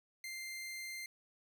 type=tone; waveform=sawtooth; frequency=2093 Hz; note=C7; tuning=in tune; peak=-39 dBFS; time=0.24-1.06 s; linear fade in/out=2 ms; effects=none